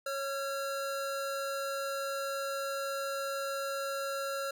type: tone pair together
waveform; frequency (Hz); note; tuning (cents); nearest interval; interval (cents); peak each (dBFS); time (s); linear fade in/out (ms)
square; 550.4 / 1367; C#5 / F6; -12 / -37; octave + major third; 1575; -36 / -38; 0.06-4.51; 5
effects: none